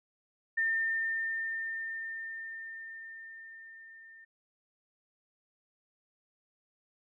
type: tone with level ramp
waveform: sine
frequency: 1807 Hz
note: A6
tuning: 46 cents sharp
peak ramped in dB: -26 to -51 dBFS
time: 0.57-4.25 s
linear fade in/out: 10 ms
effects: none